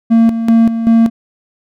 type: tone with tremolo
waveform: triangle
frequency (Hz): 228.1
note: A#3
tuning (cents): -37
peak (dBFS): -3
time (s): 0.1-1.1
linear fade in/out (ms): 20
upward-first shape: square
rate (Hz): 2.6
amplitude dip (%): 65
effects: none